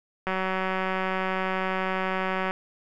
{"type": "click train", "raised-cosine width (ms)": 0.5, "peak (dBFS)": -13, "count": 422, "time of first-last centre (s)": [0.27, 2.509], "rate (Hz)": 188, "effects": []}